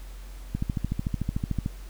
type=click train; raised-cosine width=5 ms; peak=-14 dBFS; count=16; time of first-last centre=0.55-1.661 s; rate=13.5 Hz; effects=added 45 Hz sine -38 dBFS peak until 1.89 s + pink hiss -52 dBFS RMS until 1.89 s